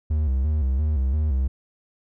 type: tone with vibrato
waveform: triangle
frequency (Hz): 71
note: C#2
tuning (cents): +42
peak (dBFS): -17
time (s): 0.1-1.48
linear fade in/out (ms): 10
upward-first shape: square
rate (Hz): 2.9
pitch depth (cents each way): 130
effects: none